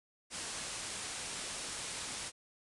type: low-pass noise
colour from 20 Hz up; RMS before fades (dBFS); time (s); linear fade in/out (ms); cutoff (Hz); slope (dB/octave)
white; -42; 0.3-2.32; 50; 10000; 96
effects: none